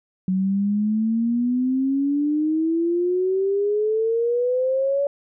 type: exponential sweep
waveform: sine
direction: up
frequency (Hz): 185 to 570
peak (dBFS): -18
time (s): 0.28-5.07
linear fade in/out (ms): 2
effects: none